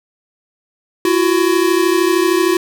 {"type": "tone pair together", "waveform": "square", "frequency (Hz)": [336.9, 370], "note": ["E4", "F#4"], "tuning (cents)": [38, 0], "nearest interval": "major second", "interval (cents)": 162, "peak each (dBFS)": -15, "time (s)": [1.05, 2.57], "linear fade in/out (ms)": 2, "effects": []}